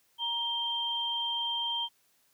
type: tone pair together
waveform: sine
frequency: 940 / 3162 Hz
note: A#5 / G7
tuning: +14 / +14 cents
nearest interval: octave + major sixth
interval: 2100 cents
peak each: -36 / -30 dBFS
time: 0.18-1.89 s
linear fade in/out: 50 ms
effects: white hiss -69 dBFS RMS until 2.33 s + high-pass 60 Hz 12 dB/octave